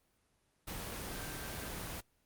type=tone in noise; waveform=sine; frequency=1565 Hz; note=G6; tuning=3 cents flat; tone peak=-51 dBFS; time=1.1-1.7 s; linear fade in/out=10 ms; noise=pink; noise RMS=-42 dBFS; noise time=0.67-2.01 s; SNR=-12 dB; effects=pink hiss -75 dBFS RMS until 2.25 s + Opus 24 kbps